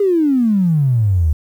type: exponential sweep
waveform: triangle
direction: down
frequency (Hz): 414.6 to 73.42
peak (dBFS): -7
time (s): 0-1.33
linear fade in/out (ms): 5
effects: tanh soft clip ceiling -9 dBFS + 8-bit